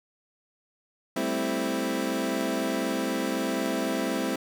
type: chord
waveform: 25% pulse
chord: A minor seventh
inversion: third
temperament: equal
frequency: 196 / 220 / 261.6 / 329.6 Hz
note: G3 / A3 / C4 / E4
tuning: 0 / 0 / 0 / 0 cents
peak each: -30 / -30 / -26 / -28 dBFS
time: 1.16-4.36 s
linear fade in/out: 5 ms
effects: none